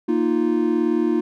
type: chord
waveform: triangle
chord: Bb suspended fourth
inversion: none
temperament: equal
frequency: 233.1 / 311.1 / 349.2 Hz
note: Bb3 / Eb4 / F4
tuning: 0 / 0 / 0 cents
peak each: -21 / -19 / -19 dBFS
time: 0.08-1.21 s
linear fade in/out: 10 ms
effects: none